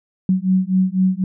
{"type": "beating tone pair", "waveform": "sine", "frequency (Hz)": [185, 189], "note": ["F#3", "F#3"], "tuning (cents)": [0, 37], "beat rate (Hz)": 4, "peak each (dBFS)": -17, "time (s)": [0.29, 1.24], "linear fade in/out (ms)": 2, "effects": []}